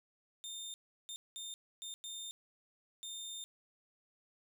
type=tone bursts at uneven times; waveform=25% pulse; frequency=3625 Hz; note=A#7; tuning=49 cents flat; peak=-39 dBFS; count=6; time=0.44-0.74 / 1.09-1.16 / 1.36-1.54 / 1.82-1.94 / 2.04-2.31 / 3.03-3.44 s; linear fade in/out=0 ms; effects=none